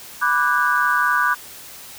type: chord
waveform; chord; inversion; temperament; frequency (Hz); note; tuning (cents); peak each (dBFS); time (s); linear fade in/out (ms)
sine; G# half-diminished seventh; first; equal with one note detuned; 987.8 / 1174.7 / 1480 / 1624.2; B5 / D6 / F#6 / G#6; 0 / 0 / 0 / -39; -23 / -20 / -19 / -23; 0.21-1.35; 20
effects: white hiss -39 dBFS RMS until 1.98 s